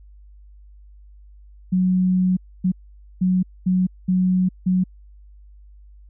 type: tone bursts at uneven times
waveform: sine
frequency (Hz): 184.1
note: F#3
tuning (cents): -8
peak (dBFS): -15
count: 6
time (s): 1.72-2.37 / 2.64-2.72 / 3.21-3.43 / 3.66-3.87 / 4.08-4.49 / 4.66-4.84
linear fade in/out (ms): 10
effects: added 50 Hz sine -43 dBFS peak until 6.09 s